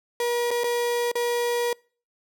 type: tone with dropouts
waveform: 35% pulse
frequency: 478.9 Hz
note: A#4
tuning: 47 cents sharp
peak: -21 dBFS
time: 0.2-1.73 s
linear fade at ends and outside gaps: 2 ms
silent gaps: 0.507-0.512 / 0.636-0.641 / 1.116-1.154 s
effects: noise-tail reverb RT60 0.4 s tail -26 dB re dry